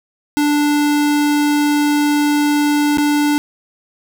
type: tone with dropouts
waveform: square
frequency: 293.7 Hz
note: D4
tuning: in tune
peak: -13 dBFS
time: 0.37-3.38 s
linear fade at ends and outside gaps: 0 ms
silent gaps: 2.973-2.983 s
effects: none